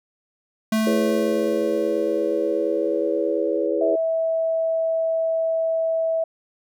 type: tone with exponential decay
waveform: square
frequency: 219.1 Hz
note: A3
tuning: 7 cents flat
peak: -18 dBFS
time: 0.72-3.67 s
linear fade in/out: 5 ms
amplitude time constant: 640 ms
type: chord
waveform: sine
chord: C# minor seventh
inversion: first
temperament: equal with one note detuned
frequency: 329.6 / 415.3 / 493.9 / 562.4 Hz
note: E4 / G#4 / B4 / C#5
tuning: 0 / 0 / 0 / +25 cents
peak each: -25 dBFS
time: 0.86-3.96 s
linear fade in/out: 10 ms
type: tone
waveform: sine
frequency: 652 Hz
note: E5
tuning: 19 cents flat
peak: -19 dBFS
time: 3.81-6.24 s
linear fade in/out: 5 ms
effects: none